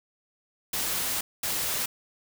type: noise bursts at uneven times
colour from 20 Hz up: white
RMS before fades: -29 dBFS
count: 2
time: 0.73-1.21 / 1.43-1.86 s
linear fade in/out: 5 ms
effects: none